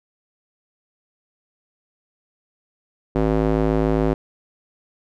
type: tone with band-pass filter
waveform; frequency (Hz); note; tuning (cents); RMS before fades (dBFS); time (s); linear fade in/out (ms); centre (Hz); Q
square; 53.6; A1; -45; -19; 3.15-4.14; 5; 390; 1.1
effects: none